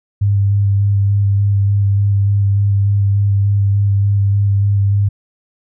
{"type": "tone with vibrato", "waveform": "sine", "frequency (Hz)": 100.3, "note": "G2", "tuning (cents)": 40, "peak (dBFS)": -10, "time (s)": [0.21, 5.09], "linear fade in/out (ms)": 10, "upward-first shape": "square", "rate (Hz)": 3.4, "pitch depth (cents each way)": 13, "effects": []}